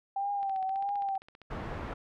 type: tone with vibrato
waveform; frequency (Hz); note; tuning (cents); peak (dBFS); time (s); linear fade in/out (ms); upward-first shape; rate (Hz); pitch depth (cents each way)
sine; 784; G5; 0; -29; 0.16-1.18; 5; triangle; 1.6; 66
type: click train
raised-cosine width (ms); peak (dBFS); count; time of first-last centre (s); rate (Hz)
0.3; -35; 16; 0.43-1.417; 15.2
type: low-pass noise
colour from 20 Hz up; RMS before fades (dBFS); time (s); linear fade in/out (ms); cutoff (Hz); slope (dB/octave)
pink; -38; 1.5-1.94; 10; 1500; 12
effects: none